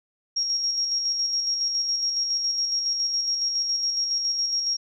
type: tone with tremolo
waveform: sine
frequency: 5588 Hz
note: F8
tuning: in tune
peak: -21 dBFS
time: 0.36-4.77 s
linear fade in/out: 10 ms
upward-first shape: square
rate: 7.2 Hz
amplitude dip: 35%
effects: none